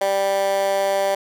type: tone with high-pass filter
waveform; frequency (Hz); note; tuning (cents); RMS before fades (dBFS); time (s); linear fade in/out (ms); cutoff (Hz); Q
15% pulse; 196.3; G3; +3; -20; 0.01-1.15; 5; 610; 2.9
effects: none

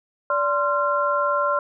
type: tone cluster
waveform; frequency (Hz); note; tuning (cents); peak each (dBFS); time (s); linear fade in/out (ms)
sine; 580 / 1047 / 1373; D5 / C6 / F6; -22 / +1 / -30; -23; 0.3-1.59; 2
effects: none

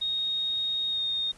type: tone with pitch glide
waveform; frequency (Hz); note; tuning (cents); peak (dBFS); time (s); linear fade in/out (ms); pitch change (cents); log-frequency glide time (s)
sine; 3729 to 3693; A#7 to A#7; 0 to -17; -26; 0.01-1.32; 10; -17; 0.89-1.01
effects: pink hiss -55 dBFS RMS until 1.37 s + resampled to 24000 Hz

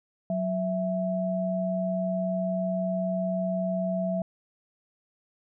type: tone pair together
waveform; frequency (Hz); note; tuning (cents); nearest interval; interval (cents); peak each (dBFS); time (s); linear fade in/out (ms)
sine; 184.48 / 659.3; F#3 / E5; -5 / 0; octave + minor seventh; 2205; -28 / -28; 0.3-4.22; 2
effects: none

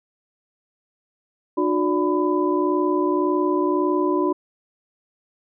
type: tone cluster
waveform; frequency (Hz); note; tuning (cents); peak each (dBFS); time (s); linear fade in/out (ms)
sine; 301.8 / 363.6 / 581 / 1001; D4 / F#4 / D5 / B5; +47 / -30 / -19 / +23; -22 / -21 / -29 / -25; 1.57-4.33; 10
effects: none

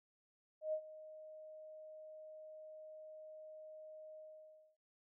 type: tone with ADSR envelope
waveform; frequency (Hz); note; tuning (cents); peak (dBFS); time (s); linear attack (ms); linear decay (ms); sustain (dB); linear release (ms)
sine; 622.3; D#5; 0; -34; 0.61-4.77; 120; 75; -17; 590
effects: none

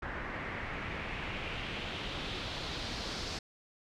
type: noise with low-pass filter sweep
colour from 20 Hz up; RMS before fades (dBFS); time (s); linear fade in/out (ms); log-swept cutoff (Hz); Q
pink; -39; 0.02-3.39; 5; 1700 to 5000; 2.4
effects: none

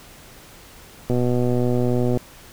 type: click train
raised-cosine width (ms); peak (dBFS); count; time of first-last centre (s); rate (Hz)
2; -9; 133; 1.1-2.173; 123
effects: pink hiss -45 dBFS RMS until 2.52 s

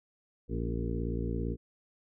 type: harmonic tone with a mistuned harmonic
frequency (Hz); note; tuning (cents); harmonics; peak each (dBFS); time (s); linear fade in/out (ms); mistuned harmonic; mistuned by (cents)
57.7; A#1; -17; 1 / 2 / 3 / 4 / 5 / 6 / 7 / 8; -34 / -37 / -39 / -40 / -41 / -42 / -42 / -43; 0.48-1.57; 50; 5; -43
effects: none

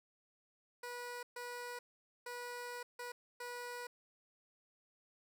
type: tone bursts at uneven times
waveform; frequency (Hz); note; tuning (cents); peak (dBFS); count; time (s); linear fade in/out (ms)
15% pulse; 487; B4; -24; -37; 5; 0.83-1.23 / 1.36-1.79 / 2.26-2.83 / 2.99-3.12 / 3.4-3.87; 5
effects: none

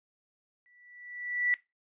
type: tone with exponential growth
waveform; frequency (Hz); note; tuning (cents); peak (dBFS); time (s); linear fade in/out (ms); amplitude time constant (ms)
sine; 1960; B6; -14; -22; 0.66-1.54; 0; 190
effects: noise-tail reverb RT60 0.2 s tail -18 dB re dry + resampled to 8000 Hz

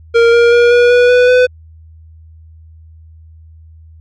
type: tone with pitch steps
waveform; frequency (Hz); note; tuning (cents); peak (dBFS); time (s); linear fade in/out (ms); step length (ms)
square; 465.8 / 471.5 / 477.2 / 483.1 / 489 / 494.9 / 501; A#4 / A#4 / A#4 / B4 / B4 / B4 / B4; -1 / +20 / +41 / -38 / -17 / +4 / +25; -6; 0.14-1.47; 20; 190
effects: added 80 Hz sine -36 dBFS peak until 4 s + low-pass 3000 Hz 12 dB/octave

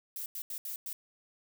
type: noise bursts at uneven times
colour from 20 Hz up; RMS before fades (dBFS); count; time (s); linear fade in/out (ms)
violet; -39; 5; 0.16-0.26 / 0.35-0.42 / 0.5-0.58 / 0.65-0.76 / 0.86-0.93; 2
effects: none

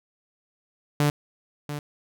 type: tone with echo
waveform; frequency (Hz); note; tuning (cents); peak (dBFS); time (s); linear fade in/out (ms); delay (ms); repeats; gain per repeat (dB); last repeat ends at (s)
sawtooth; 146.83; D3; 0; -15; 1-1.1; 2; 690; 1; -11; 1.79
effects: none

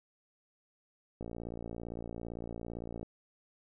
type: click train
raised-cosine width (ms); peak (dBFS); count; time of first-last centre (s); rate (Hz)
2; -28; 106; 1.21-3.03; 57.7
effects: none

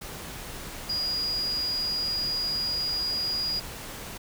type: tone in noise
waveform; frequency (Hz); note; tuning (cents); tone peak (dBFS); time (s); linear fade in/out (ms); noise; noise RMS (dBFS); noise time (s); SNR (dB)
sine; 4874; D#8; -37; -26; 0.89-3.6; 10; pink; -39; 0.01-4.18; +10
effects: none

